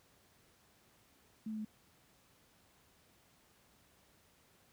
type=tone with pitch steps; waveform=sine; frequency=218.6 / 216.6 / 214.6 Hz; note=A3 / A3 / A3; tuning=-11 / -27 / -43 cents; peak=-38 dBFS; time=1.46-1.649 s; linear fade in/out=5 ms; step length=63 ms; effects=pink hiss -68 dBFS RMS until 4.72 s + high-pass 60 Hz 12 dB/octave